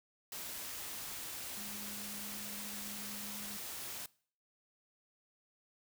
sine tone in noise, 206.4 Hz, G#3, 10 cents flat, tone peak -50 dBFS, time 1.57-3.57 s, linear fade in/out 2 ms, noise white, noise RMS -44 dBFS, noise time 0.32-4.06 s, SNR -9 dB, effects noise-tail reverb RT60 0.5 s tail -22 dB re dry

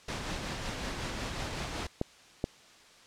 pink noise with tremolo, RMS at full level -35 dBFS, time 0.08-1.87 s, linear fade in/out 5 ms, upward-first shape sine, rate 5.4 Hz, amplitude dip 30%
clicks, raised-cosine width 2 ms, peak -15 dBFS, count 2, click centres 2.014 / 2.441 s
effects white hiss -56 dBFS RMS until 3.06 s + low-pass 6000 Hz 12 dB/octave

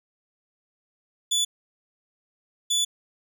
25% pulse tone bursts at uneven times, 3460 Hz, A7, 30 cents flat, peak -17 dBFS, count 2, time 1.31-1.45 / 2.7-2.85 s, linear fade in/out 10 ms, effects none

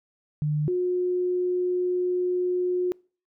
sine tone pair in turn, 150 / 360.8 Hz, D3 / F#4, +37 / -44 cents, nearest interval octave + minor third, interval 1519 cents, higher second, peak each -22 dBFS, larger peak neither, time 0.42-0.68 / 0.68-2.92 s, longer second, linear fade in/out 0 ms, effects noise-tail reverb RT60 0.4 s tail -26 dB re dry

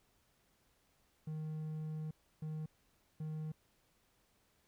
triangle tone bursts at uneven times, 155.56 Hz, D#3, in tune, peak -37 dBFS, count 3, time 1.27-2.11 / 2.42-2.66 / 3.2-3.52 s, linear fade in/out 5 ms, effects pink hiss -74 dBFS RMS until 4.67 s

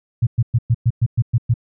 sine tone bursts, 117.2 Hz, A#2, 10 cents sharp, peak -11 dBFS, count 9, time 0.22-1.541 s, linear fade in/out 10 ms, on 49 ms, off 110 ms, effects none

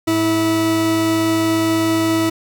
40% pulse tone pair together, 106.9 / 325.6 Hz, A2 / E4, -49 / -21 cents, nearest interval octave + perfect fifth, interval 1928 cents, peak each -25 / -14 dBFS, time 0.07-2.3 s, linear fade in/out 10 ms, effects none

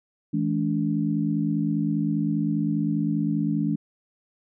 sine tone cluster, 162.3 / 212.3 / 287.4 Hz, E3 / G#3 / D4, -27 / +38 / -37 cents, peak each -26 dBFS, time 0.33-3.76 s, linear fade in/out 10 ms, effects none

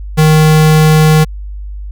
square tone, 155.56 Hz, D#3, in tune, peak -5 dBFS, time 0.17-1.25 s, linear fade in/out 20 ms, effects added 50 Hz sine -21 dBFS peak until 1.91 s

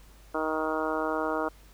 harmonic tone, 157.1 Hz, D#3, 17 cents sharp, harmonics 2 / 3 / 4 / 5 / 6 / 7 / 8 / 9, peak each -33 / -33 / -33 / -37 / -36 / -37 / -36 / -37 dBFS, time 0.34-1.49 s, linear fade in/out 10 ms, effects added 50 Hz sine -52 dBFS peak until 1.73 s + pink hiss -58 dBFS RMS until 1.73 s

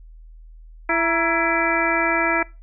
harmonic tone with a mistuned harmonic, 333.3 Hz, E4, 19 cents sharp, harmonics 1 / 2 / 3 / 4 / 5 / 6 / 7, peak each -25 / -25 / -25 / -25 / -25 / -25 / -25 dBFS, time 0.89-2.43 s, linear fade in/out 5 ms, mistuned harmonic 3, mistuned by -84 cents, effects noise-tail reverb RT60 0.3 s tail -23 dB re dry + added 40 Hz sine -40 dBFS peak until 2.62 s

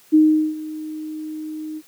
sine tone with ADSR envelope, 310 Hz, D#4, 6 cents flat, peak -8 dBFS, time 0.12-1.82 s, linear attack 25 ms, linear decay 400 ms, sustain -19 dB, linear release 49 ms, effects white hiss -52 dBFS RMS until 1.87 s + high-pass 100 Hz 12 dB/octave

